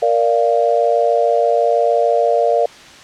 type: chord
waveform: sine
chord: Bb major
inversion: none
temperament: equal with one note detuned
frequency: 466.2 / 587.3 / 693.6 Hz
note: Bb4 / D5 / F5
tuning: 0 / 0 / -12 cents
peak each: -16 dBFS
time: 0.02-2.66 s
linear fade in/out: 5 ms
effects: white hiss -39 dBFS RMS until 3.03 s + low-pass 5000 Hz 12 dB/octave